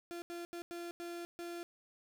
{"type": "tone bursts at uneven times", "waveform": "35% pulse", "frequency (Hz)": 344.2, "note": "F4", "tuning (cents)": -25, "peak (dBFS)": -40, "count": 6, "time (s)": [[0.11, 0.22], [0.3, 0.45], [0.53, 0.62], [0.71, 0.91], [1, 1.25], [1.39, 1.63]], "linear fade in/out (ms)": 0, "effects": []}